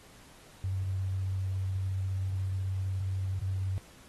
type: tone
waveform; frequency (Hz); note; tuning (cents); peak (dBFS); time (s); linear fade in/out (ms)
sine; 95.1; F#2; +48; -29; 0.64-3.78; 0
effects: pink hiss -56 dBFS RMS until 4.08 s + AAC 32 kbps